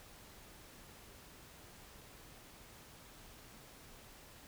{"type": "silence", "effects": ["pink hiss -57 dBFS RMS until 4.47 s"]}